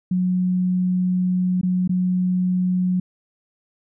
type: tone with dropouts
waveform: sine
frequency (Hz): 182.3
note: F#3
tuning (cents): -25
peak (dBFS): -17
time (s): 0.11-3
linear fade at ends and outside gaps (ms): 5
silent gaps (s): 1.613-1.631 / 1.877-1.893
effects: none